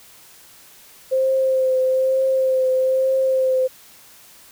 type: tone with vibrato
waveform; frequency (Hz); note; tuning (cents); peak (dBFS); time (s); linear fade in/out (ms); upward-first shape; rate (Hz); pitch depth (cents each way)
sine; 523; C5; -1; -15; 1.11-3.68; 20; triangle; 1.1; 23
effects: white hiss -47 dBFS RMS until 4.51 s